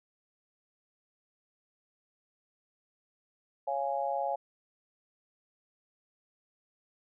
sine chord, Db major, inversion none, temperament just, 554.4 / 693 / 831.5 Hz, Db5 / F5 / Ab5, 0 / -14 / +2 cents, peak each -34 / -34 / -33 dBFS, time 3.67-4.36 s, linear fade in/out 10 ms, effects none

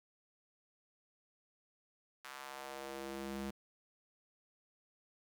square tone with high-pass filter sweep, 68.1 Hz, C#2, 30 cents flat, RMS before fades -45 dBFS, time 2.24-3.51 s, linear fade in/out 10 ms, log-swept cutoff 1300 to 170 Hz, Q 1.4, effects 11-bit

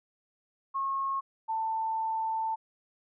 sine tone pair in turn, 1087 / 889.5 Hz, C#6 / A5, -34 / +19 cents, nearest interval minor third, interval 347 cents, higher first, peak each -28 dBFS, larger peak neither, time 0.74-1.21 / 1.48-2.56 s, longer second, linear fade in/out 20 ms, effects none

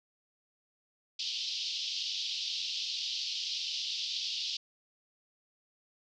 white band-pass noise, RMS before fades -36 dBFS, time 1.19-4.57 s, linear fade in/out 5 ms, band 2900 to 5200 Hz, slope 48 dB/octave, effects none

